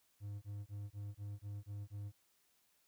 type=tone bursts; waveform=triangle; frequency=102.1 Hz; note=G#2; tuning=29 cents flat; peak=-40 dBFS; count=8; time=0.2-2.121 s; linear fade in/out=50 ms; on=220 ms; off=23 ms; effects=white hiss -75 dBFS RMS until 2.87 s